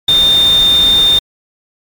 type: tone in noise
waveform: sine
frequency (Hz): 3625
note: A#7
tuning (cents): -49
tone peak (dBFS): -6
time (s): 0.08-1.19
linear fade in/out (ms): 5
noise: pink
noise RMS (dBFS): -22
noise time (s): 0.08-1.19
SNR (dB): +13
effects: MP3 96 kbps

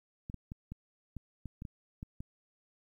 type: clicks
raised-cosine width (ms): 5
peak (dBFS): -29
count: 10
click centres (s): 0.299 / 0.343 / 0.519 / 0.72 / 1.167 / 1.457 / 1.621 / 1.652 / 2.029 / 2.205
effects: 11-bit

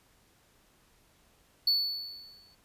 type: tone with exponential decay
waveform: triangle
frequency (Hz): 4451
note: C#8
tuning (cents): +6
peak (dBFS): -20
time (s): 1.67-2.55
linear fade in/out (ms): 5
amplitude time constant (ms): 190
effects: pink hiss -65 dBFS RMS until 2.64 s + resampled to 32000 Hz

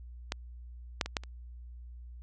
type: clicks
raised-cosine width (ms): 0.2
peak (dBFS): -14 / -10 / -20 / -12 / -29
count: 5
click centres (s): 0.321 / 1.012 / 1.06 / 1.168 / 1.236
effects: added 60 Hz sine -44 dBFS peak until 2.22 s + resampled to 22050 Hz

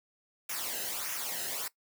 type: noise with flanger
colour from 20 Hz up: white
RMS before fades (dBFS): -36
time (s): 0.49-1.68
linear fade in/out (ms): 5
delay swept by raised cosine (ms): 0.23 to 0.89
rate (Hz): 1.6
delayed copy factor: -0.7
effects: noise-tail reverb RT60 0.1 s tail -19 dB re dry

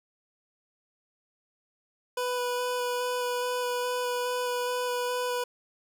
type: tone with vibrato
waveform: 25% pulse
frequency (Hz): 493.9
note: B4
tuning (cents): 0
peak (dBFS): -24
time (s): 2.17-5.44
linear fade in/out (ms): 5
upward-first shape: square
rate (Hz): 2.4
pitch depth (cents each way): 8
effects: none

